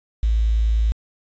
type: tone with quantisation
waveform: sine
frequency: 55 Hz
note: A1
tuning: in tune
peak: -15 dBFS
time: 0.23-0.92 s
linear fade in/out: 0 ms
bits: 7
effects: resampled to 16000 Hz